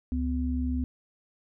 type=tone pair together; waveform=sine; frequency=70.7 / 251.9 Hz; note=C#2 / B3; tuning=+35 / +34 cents; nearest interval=octave + minor seventh; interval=2199 cents; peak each=-28 / -29 dBFS; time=0.12-0.84 s; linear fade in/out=0 ms; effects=none